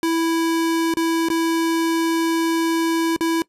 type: tone with dropouts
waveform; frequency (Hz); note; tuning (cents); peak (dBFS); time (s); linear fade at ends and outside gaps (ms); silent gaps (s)
square; 329.6; E4; 0; -18; 0.03-3.42; 1; 0.939-0.97 / 1.286-1.301 / 3.163-3.208
effects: noise-tail reverb RT60 0.1 s tail -20 dB re dry + resampled to 32000 Hz